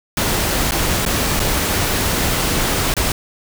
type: noise with dropouts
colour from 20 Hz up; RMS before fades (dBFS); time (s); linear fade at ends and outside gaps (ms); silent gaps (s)
pink; -18; 0.17-3.12; 2; 0.71-0.719 / 1.052-1.062 / 1.395-1.4 / 2.94-2.966
effects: none